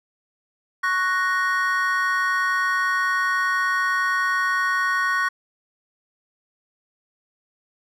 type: chord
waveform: triangle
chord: F# major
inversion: second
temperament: equal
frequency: 1108.7 / 1480 / 1864.7 Hz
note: C#6 / F#6 / A#6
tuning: 0 / 0 / 0 cents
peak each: -22 dBFS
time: 0.83-5.29 s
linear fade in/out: 10 ms
effects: none